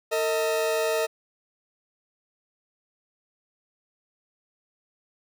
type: tone pair together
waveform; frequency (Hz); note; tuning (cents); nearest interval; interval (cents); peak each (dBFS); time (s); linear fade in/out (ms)
40% pulse; 452.7 / 633; A4 / D#5; +49 / +30; tritone; 581; -25; 0.11-1.07; 20
effects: none